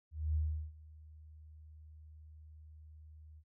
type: tone with ADSR envelope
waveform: sine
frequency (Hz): 77.2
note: D#2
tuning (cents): -13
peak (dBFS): -29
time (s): 0.11-3.44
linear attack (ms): 240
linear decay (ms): 370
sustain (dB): -23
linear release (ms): 62
effects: none